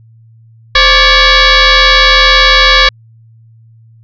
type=tone with frequency modulation; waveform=sine; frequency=1087 Hz; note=C#6; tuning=34 cents flat; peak=-3 dBFS; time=0.75-2.89 s; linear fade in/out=5 ms; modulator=564 Hz; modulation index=6.2; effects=added 113 Hz sine -38 dBFS peak until 4.03 s